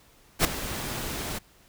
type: noise with ADSR envelope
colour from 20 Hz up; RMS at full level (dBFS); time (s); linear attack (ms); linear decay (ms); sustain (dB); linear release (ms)
pink; -18; 0.39-1.39; 58; 3; -15; 13
effects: pink hiss -58 dBFS RMS until 1.68 s